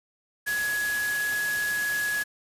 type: tone in noise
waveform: sine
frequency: 1681 Hz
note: G#6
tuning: 20 cents sharp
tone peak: -25 dBFS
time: 0.46-2.24 s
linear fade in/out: 20 ms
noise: white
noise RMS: -34 dBFS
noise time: 0.46-2.24 s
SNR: +6 dB
effects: resampled to 32000 Hz